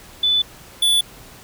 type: tone pair in turn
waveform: sine / square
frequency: 3490 / 3460 Hz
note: A7 / A7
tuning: -15 / -30 cents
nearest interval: unison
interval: 15 cents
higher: first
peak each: -14 dBFS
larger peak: neither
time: 0.23-0.42 / 0.82-1.01 s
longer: neither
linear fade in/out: 5 ms
effects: pink hiss -43 dBFS RMS until 1.43 s